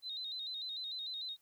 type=tone with vibrato; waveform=sine; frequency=3883 Hz; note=B7; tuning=30 cents flat; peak=-39 dBFS; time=0.02-1.37 s; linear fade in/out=50 ms; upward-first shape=square; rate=6.7 Hz; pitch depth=68 cents each way; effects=white hiss -74 dBFS RMS until 1.41 s